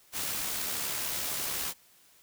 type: noise with amplitude modulation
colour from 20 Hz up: white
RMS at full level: -32 dBFS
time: 0.12-1.74 s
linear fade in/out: 50 ms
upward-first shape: sine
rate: 71.3 Hz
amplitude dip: 30%
effects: white hiss -61 dBFS RMS until 2.22 s